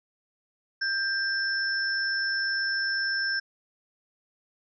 sine tone pair together, 1587 / 5331 Hz, G6 / E8, +21 / +19 cents, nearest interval octave + major sixth, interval 2098 cents, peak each -26 / -31 dBFS, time 0.81-3.4 s, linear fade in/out 10 ms, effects none

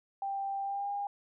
sine tone with pitch glide, 788 to 808.3 Hz, G5 to G#5, +9 to -47 cents, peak -32 dBFS, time 0.22-1.07 s, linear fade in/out 2 ms, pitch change +44 cents, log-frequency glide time 0.61-0.91 s, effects none

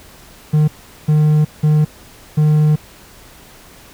triangle tone bursts at uneven times, 152.2 Hz, D#3, 38 cents flat, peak -7 dBFS, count 4, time 0.53-0.68 / 1.08-1.45 / 1.63-1.85 / 2.37-2.76 s, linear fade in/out 10 ms, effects pink hiss -42 dBFS RMS until 3.93 s

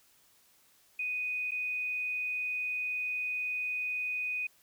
sine tone with dropouts, 2489 Hz, D#7, in tune, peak -31 dBFS, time 0.99-4.47 s, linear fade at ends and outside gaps 5 ms, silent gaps 1.51-1.517 s, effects white hiss -65 dBFS RMS until 4.62 s

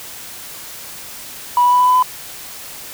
sine tone with pitch steps, 977 / 983.2 / 989.5 / 995.8 / 1002.1 / 1008.5 Hz, B5 / B5 / B5 / B5 / B5 / B5, -19 / -8 / +3 / +14 / +25 / +36 cents, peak -8 dBFS, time 1.57-2.026 s, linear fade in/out 2 ms, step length 76 ms, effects tanh soft clip ceiling -5 dBFS + white hiss -33 dBFS RMS until 2.93 s

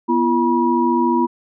sine tone cluster, 245.5 / 339.7 / 965 Hz, B3 / F4 / B5, -10 / -48 / -40 cents, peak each -18 dBFS, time 0.08-1.27 s, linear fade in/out 20 ms, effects none

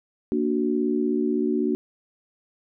sine chord, Bb augmented, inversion none, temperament equal, 233.1 / 293.7 / 370 Hz, Bb3 / D4 / F#4, 0 / 0 / 0 cents, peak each -25 dBFS, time 0.32-1.75 s, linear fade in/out 0 ms, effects none

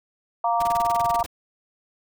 sine chord, Bb major, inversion second, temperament just, 699.2 / 932.3 / 1165.4 Hz, F5 / Bb5 / D6, +2 / 0 / -14 cents, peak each -22 / -23 / -27 dBFS, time 0.44-1.23 s, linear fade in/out 5 ms
pink noise bursts, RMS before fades -33 dBFS, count 14, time 0.6-1.263 s, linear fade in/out 5 ms, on 26 ms, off 23 ms
effects none

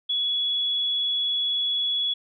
sine tone, 3381 Hz, G#7, 30 cents sharp, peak -22 dBFS, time 0.09-2.14 s, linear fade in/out 10 ms, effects none

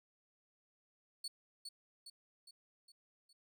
35% pulse tone with echo, 4435 Hz, C#8, in tune, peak -39 dBFS, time 1.24-1.28 s, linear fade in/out 5 ms, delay 410 ms, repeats 5, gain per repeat -5 dB, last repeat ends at 3.33 s, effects none

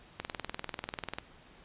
click train, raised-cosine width 0.3 ms, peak -19 dBFS, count 21, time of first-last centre 0.2-1.185 s, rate 20.3 Hz, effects pink hiss -57 dBFS RMS until 1.64 s + resampled to 8000 Hz

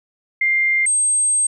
sine tone pair in turn, 2100 / 8400 Hz, C7 / C9, +6 / +6 cents, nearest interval 2 octaves, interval 2400 cents, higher second, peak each -14 dBFS, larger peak neither, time 0.41-0.86 / 0.86-1.47 s, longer second, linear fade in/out 5 ms, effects none

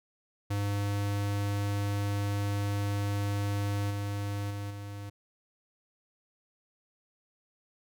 square tone with level steps, 101.4 Hz, G#2, 41 cents flat, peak -29 / -32 / -35 / -39 dBFS, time 0.5-5.1 s, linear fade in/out 10 ms, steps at 3.9 / 4.5 / 4.7 s, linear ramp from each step 10 ms, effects none

